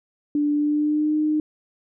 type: tone with pitch glide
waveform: sine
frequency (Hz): 293.7 to 305.5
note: D4 to D#4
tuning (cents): 0 to -32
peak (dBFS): -18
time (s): 0.35-1.4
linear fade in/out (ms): 2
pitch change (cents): +68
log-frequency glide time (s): 0.53-1.16
effects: none